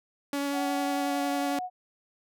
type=tone with vibrato; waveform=sawtooth; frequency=282.1 Hz; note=C#4; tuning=30 cents sharp; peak=-24 dBFS; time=0.33-1.59 s; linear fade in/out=2 ms; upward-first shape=triangle; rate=11 Hz; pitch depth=12 cents each way
type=tone with pitch glide; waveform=sine; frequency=752 to 731 Hz; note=F#5 to F#5; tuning=+28 to -21 cents; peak=-31 dBFS; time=0.52-1.7 s; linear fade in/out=50 ms; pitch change=-49 cents; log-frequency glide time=0.98-1.14 s
effects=none